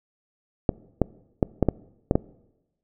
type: clicks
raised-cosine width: 2 ms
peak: -5 dBFS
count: 7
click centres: 0.692 / 1.017 / 1.428 / 1.627 / 1.687 / 2.111 / 2.155 s
effects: noise-tail reverb RT60 1.0 s tail -22 dB re dry